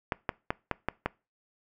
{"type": "clicks", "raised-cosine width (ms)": 0.5, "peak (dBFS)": -12, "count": 6, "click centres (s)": [0.122, 0.292, 0.505, 0.713, 0.886, 1.06], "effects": ["noise-tail reverb RT60 0.3 s tail -23 dB re dry"]}